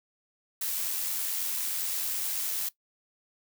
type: noise with amplitude modulation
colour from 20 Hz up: blue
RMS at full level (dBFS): -30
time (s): 0.61-2.69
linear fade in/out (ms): 5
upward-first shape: sine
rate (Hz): 89.5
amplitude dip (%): 30
effects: noise-tail reverb RT60 0.1 s tail -18 dB re dry